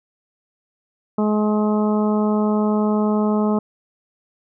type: harmonic tone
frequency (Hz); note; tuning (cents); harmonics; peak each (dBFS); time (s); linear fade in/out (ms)
211.7; G#3; +33; 1 / 2 / 3 / 4 / 5 / 6; -17 / -23 / -27 / -29 / -31 / -33; 1.18-3.59; 5
effects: none